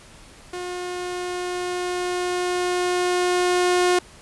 sawtooth tone with level ramp, 358.8 Hz, F4, 47 cents sharp, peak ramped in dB -25 to -12 dBFS, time 0.53-3.99 s, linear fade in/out 5 ms, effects pink hiss -47 dBFS RMS until 4.21 s + resampled to 24000 Hz

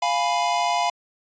square chord, F diminished, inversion none, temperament equal, 698.5 / 830.6 / 987.8 Hz, F5 / Ab5 / Cb6, 0 / 0 / 0 cents, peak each -24 / -27 / -25 dBFS, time 0.02-0.9 s, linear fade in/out 5 ms, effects resampled to 16000 Hz

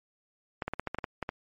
clicks, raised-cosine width 0.5 ms, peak -17 dBFS, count 10, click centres 0.622 / 0.68 / 0.736 / 0.796 / 0.873 / 0.946 / 0.986 / 1.042 / 1.227 / 1.291 s, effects MP3 48 kbps

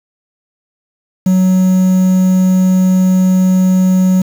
triangle tone with quantisation, 185.7 Hz, F#3, 7 cents sharp, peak -5 dBFS, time 1.26-4.22 s, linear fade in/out 5 ms, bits 5, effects none

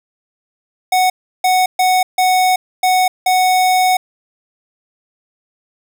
square tone bursts at uneven times, 740 Hz, F#5, in tune, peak -11 dBFS, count 6, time 0.92-1.1 / 1.44-1.66 / 1.79-2.03 / 2.18-2.56 / 2.83-3.08 / 3.26-3.97 s, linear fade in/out 5 ms, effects none

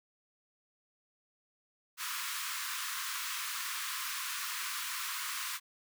pink high-pass noise, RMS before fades -38 dBFS, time 1.97-5.6 s, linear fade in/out 50 ms, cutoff 1000 Hz, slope 96 dB/octave, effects none

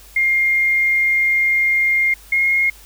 sine tone pair in turn, 2120 / 2145 Hz, C7 / C7, +22 / +42 cents, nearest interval unison, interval 20 cents, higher second, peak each -13 dBFS, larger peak neither, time 0.16-2.14 / 2.32-2.7 s, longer first, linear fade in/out 5 ms, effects added 50 Hz sine -44 dBFS peak until 2.85 s + white hiss -45 dBFS RMS until 2.85 s

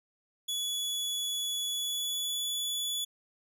sawtooth tone with pitch glide, 3402 to 3430 Hz, G#7 to A7, +41 to -45 cents, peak -28 dBFS, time 0.48-3.05 s, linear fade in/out 10 ms, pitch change +14 cents, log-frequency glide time 1.67-2.44 s, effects none

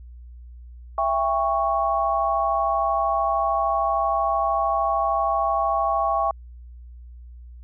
sine chord, C# diminished, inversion first, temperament just, 665.2 / 798.3 / 1108.7 Hz, E5 / G5 / C#6, +16 / +31 / 0 cents, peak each -24 / -24 / -23 dBFS, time 0.98-6.31 s, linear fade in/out 2 ms, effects added 60 Hz sine -39 dBFS peak until 7.63 s

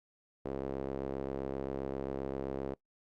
sawtooth tone with band-pass filter, 67.6 Hz, C#2, 43 cents flat, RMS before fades -38 dBFS, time 0.45-2.74 s, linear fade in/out 5 ms, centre 440 Hz, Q 1.9, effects noise-tail reverb RT60 0.1 s tail -23 dB re dry + Opus 48 kbps

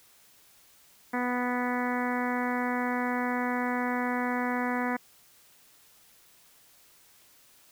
harmonic tone, 246.9 Hz, B3, in tune, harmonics 1 / 2 / 3 / 4 / 5 / 6 / 7 / 8 / 9, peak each -30 / -36 / -35 / -35 / -40 / -39 / -38 / -38 / -44 dBFS, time 1.13-4.97 s, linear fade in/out 10 ms, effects white hiss -59 dBFS RMS until 7.71 s

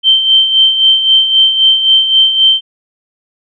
sine tone with tremolo, 3119 Hz, G7, 9 cents flat, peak -3 dBFS, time 0.03-2.61 s, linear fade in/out 50 ms, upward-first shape sine, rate 3.8 Hz, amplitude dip 60%, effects none

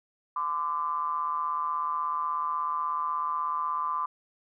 triangle ring-modulated tone, 78.2 Hz, D#2, 9 cents sharp, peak -22 dBFS, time 0.36-4.06 s, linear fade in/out 5 ms, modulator 1100 Hz, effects none

